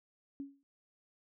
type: tone with exponential decay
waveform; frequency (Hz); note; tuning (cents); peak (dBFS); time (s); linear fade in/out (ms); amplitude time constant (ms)
sine; 278.1; C#4; +6; -36; 0.4-0.63; 0; 48
effects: none